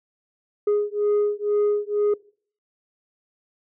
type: beating tone pair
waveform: sine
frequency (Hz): 413.7 / 415.8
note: G#4 / G#4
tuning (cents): -7 / +2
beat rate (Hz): 2.1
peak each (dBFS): -20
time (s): 0.67-2.14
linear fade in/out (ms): 5
effects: noise-tail reverb RT60 0.5 s tail -24 dB re dry + tanh soft clip ceiling -16 dBFS